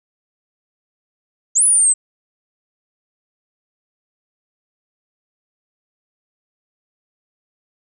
sine linear two-way sweep, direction up then down, 6120 to 10120 to 8040 Hz, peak -10 dBFS, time 1.55-1.94 s, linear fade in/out 20 ms, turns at 1.63 s, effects none

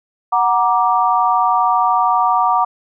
sine chord, Gb augmented, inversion none, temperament equal with one note detuned, 740 / 942.1 / 1174.7 Hz, Gb5 / Bb5 / D6, 0 / +18 / 0 cents, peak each -16 dBFS, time 0.32-2.65 s, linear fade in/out 10 ms, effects none

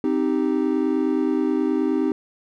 triangle chord, C minor, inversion none, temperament equal, 261.6 / 311.1 / 392 Hz, C4 / Eb4 / G4, 0 / 0 / 0 cents, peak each -21 / -20 / -23 dBFS, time 0.04-2.12 s, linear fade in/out 2 ms, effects none

